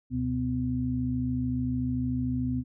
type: tone cluster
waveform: sine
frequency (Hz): 71.7 / 125.2 / 252.4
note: D2 / B2 / B3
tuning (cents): -41 / +24 / +38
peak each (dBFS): -35 / -31 / -28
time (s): 0.1-2.64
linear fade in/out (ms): 50
effects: none